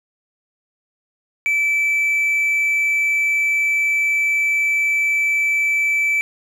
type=tone with hard clipping; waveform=sine; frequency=2316 Hz; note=D7; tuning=25 cents flat; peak=-16 dBFS; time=1.46-6.21 s; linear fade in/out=0 ms; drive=2 dB; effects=none